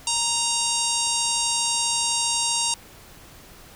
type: harmonic tone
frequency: 932.3 Hz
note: A#5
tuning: in tune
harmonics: 1 / 3 / 4 / 5 / 6 / 7 / 8 / 9 / 10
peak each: -30 / -30 / -30 / -30 / -30 / -30 / -30 / -30 / -30 dBFS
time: 0.07-2.74 s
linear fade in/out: 2 ms
effects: pink hiss -47 dBFS RMS until 3.75 s